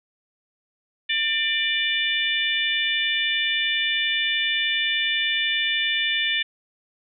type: harmonic tone with a mistuned harmonic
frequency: 590 Hz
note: D5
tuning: 8 cents sharp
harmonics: 3 / 4 / 5 / 6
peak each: -26 / -26 / -26 / -26 dBFS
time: 1.09-6.43 s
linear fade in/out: 10 ms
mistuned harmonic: 3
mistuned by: +26 cents
effects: none